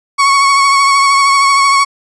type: tone with vibrato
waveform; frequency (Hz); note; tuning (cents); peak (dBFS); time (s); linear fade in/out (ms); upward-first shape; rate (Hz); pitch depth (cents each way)
35% pulse; 1108.7; C#6; 0; -5; 0.18-1.85; 20; triangle; 13; 32
effects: resampled to 22050 Hz